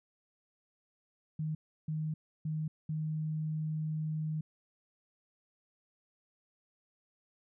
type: tone bursts at uneven times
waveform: sine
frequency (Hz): 155.56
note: D#3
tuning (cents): 0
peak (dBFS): -32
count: 4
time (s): 1.39-1.55 / 1.88-2.14 / 2.45-2.68 / 2.89-4.41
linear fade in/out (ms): 5
effects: none